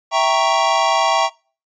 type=chord; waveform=square; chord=E diminished seventh; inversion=none; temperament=equal; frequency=659.3 / 784 / 932.3 / 1108.7 Hz; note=E5 / G5 / Bb5 / Db6; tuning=0 / 0 / 0 / 0 cents; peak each=-20 dBFS; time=0.11-1.3 s; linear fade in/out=50 ms; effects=noise-tail reverb RT60 0.4 s tail -25 dB re dry + resampled to 16000 Hz